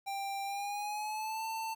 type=tone with pitch glide; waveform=square; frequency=790 to 891.9 Hz; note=G5 to A5; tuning=+13 to +23 cents; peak=-36 dBFS; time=0.06-1.75 s; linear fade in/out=20 ms; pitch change=+210 cents; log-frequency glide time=0.44-1.45 s; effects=11-bit